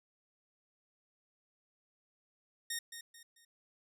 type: tone with echo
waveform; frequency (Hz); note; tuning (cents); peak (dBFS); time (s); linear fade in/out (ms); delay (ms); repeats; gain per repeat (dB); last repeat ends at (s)
10% pulse; 1852; A#6; -12; -27; 2.7-2.79; 5; 220; 3; -9; 3.45
effects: none